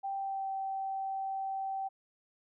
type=tone with pitch glide; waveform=sine; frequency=784 to 774.5 Hz; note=G5 to G5; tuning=0 to -21 cents; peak=-33 dBFS; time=0.03-1.89 s; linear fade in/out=20 ms; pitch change=-21 cents; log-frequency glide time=0.15-0.49 s; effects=none